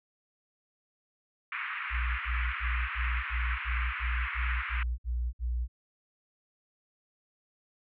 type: band-pass noise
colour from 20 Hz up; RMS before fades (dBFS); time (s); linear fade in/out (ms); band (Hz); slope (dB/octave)
white; -36; 1.52-4.83; 2; 1100 to 2500; 48
type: tone bursts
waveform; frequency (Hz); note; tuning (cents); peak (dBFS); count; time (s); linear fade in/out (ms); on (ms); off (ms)
sine; 60; B1; -49; -28; 11; 1.9-5.68; 50; 290; 59
effects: none